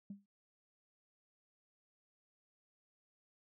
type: tone with exponential decay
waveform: sine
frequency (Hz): 200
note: G3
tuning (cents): +35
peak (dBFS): -40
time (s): 0.1-0.26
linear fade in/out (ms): 5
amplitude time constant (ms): 33
effects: tanh soft clip ceiling -38 dBFS